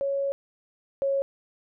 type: tone pair in turn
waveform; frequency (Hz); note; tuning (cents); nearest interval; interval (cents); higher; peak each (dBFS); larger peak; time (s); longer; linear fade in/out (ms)
sine; 554.4 / 549.9; C#5 / C#5; 0 / -14; unison; 14; first; -24 / -22; second; 0.01-0.32 / 1.02-1.22; first; 0
effects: none